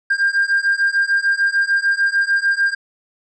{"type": "beating tone pair", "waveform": "triangle", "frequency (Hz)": [1596, 1602.7], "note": ["G6", "G6"], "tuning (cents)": [31, 38], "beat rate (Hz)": 6.7, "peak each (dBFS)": [-15, -14], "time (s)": [0.1, 2.75], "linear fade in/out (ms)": 10, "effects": ["tanh soft clip ceiling -9 dBFS", "resampled to 22050 Hz"]}